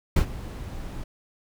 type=noise with ADSR envelope; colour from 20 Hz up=brown; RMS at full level=-17 dBFS; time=0.16-1.04 s; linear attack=6 ms; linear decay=86 ms; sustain=-18 dB; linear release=7 ms; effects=none